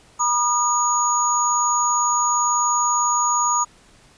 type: tone cluster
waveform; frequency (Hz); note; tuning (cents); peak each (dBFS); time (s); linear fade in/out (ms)
sine; 963 / 1222 / 6720; B5 / D#6 / G#8; -44 / -32 / +19; -21; 0.19-3.65; 20
effects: pink hiss -52 dBFS RMS until 4.17 s + resampled to 22050 Hz